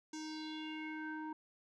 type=tone with low-pass filter sweep; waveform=square; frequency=311.1 Hz; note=D#4; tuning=in tune; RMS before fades=-44 dBFS; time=0.13-1.33 s; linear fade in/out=5 ms; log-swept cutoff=6500 to 1100 Hz; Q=4.5; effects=none